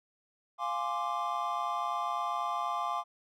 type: chord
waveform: triangle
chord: D half-diminished seventh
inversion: first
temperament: equal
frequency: 698.5 / 830.6 / 1046.5 / 1174.7 Hz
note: F5 / Ab5 / C6 / D6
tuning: 0 / 0 / 0 / 0 cents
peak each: -35 / -36 / -34 / -33 dBFS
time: 0.58-3.04 s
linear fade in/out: 50 ms
effects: none